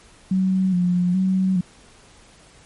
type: tone with vibrato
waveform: sine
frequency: 183.1 Hz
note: F#3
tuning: 18 cents flat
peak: -16 dBFS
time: 0.31-1.61 s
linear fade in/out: 5 ms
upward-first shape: square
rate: 1.2 Hz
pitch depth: 48 cents each way
effects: pink hiss -50 dBFS RMS until 2.65 s + MP3 48 kbps